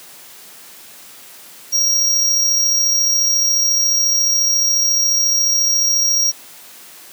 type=tone with amplitude modulation; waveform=square; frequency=5640 Hz; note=F8; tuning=16 cents sharp; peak=-12 dBFS; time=1.72-6.32 s; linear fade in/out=20 ms; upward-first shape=sine; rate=34.2 Hz; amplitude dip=30%; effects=white hiss -40 dBFS RMS until 7.12 s + high-pass 150 Hz 12 dB/octave